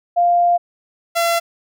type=tone pair in turn; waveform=sine / sawtooth; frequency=698.5 / 679 Hz; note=F5 / F5; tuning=0 / -49 cents; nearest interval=unison; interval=49 cents; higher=first; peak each=-11 dBFS; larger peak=neither; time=0.16-0.58 / 1.15-1.4 s; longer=first; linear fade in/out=20 ms; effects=none